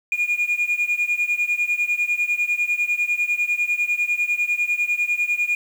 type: beating tone pair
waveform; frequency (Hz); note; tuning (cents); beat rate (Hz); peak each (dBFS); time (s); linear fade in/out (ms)
sine; 2428 / 2438; D#7 / D#7; -43 / -36; 10; -21 / -20; 0.12-5.55; 2
effects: tanh soft clip ceiling -15 dBFS + 7-bit